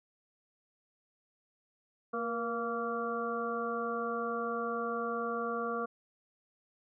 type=harmonic tone with a mistuned harmonic; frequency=231.1 Hz; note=A#3; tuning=15 cents flat; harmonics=1 / 2 / 3 / 5 / 6; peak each=-40 / -36 / -41 / -37 / -41 dBFS; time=2.13-5.86 s; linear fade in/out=10 ms; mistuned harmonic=2; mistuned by=+41 cents; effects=none